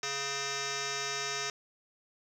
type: tone with frequency modulation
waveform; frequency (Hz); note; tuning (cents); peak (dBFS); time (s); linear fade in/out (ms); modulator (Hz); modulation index
sine; 2093; C7; 0; -32; 0.03-1.5; 2; 558; 7.9
effects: 10-bit